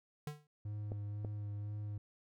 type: tone with exponential decay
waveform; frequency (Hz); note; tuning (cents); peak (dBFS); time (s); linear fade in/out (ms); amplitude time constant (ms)
square; 149; D3; +25; -37; 0.27-0.47; 2; 43
type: tone with vibrato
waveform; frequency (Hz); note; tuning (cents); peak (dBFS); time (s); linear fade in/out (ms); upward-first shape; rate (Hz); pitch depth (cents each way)
triangle; 103.8; G#2; 0; -37; 0.65-1.98; 5; sine; 2; 18
type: clicks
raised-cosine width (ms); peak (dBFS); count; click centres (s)
2; -30; 2; 0.919 / 1.248
effects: none